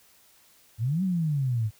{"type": "exponential two-way sweep", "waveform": "sine", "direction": "up then down", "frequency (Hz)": [103.6, 194.4, 103.6], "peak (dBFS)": -23, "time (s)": [0.78, 1.71], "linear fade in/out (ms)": 50, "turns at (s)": 1.03, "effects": ["white hiss -59 dBFS RMS until 1.79 s"]}